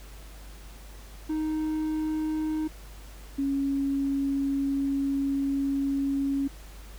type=tone pair in turn; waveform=triangle / sine; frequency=311.1 / 276.4 Hz; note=D#4 / C#4; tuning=0 / -5 cents; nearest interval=major second; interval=205 cents; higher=first; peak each=-24 dBFS; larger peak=neither; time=1.29-2.68 / 3.38-6.48 s; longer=second; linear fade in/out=10 ms; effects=added 50 Hz sine -43 dBFS peak until 6.98 s + pink hiss -51 dBFS RMS until 6.98 s